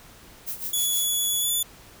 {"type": "noise with tremolo", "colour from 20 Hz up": "violet", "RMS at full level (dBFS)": -30, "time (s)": [0.46, 1.06], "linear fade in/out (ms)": 20, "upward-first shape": "sine", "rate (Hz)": 6.3, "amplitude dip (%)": 80}
{"type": "tone with pitch glide", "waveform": "5% pulse", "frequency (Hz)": [3401, 3476], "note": ["G#7", "A7"], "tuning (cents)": [40, -22], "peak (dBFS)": -15, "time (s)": [0.73, 1.63], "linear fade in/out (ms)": 5, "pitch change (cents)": 38, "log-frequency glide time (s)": [1.4, 1.5]}
{"effects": ["pink hiss -49 dBFS RMS until 2 s"]}